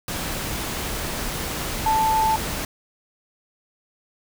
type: tone in noise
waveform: sine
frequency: 880 Hz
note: A5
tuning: in tune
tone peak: -17 dBFS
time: 1.86-2.36 s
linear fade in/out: 2 ms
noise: pink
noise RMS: -28 dBFS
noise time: 0.08-2.65 s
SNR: +8 dB
effects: none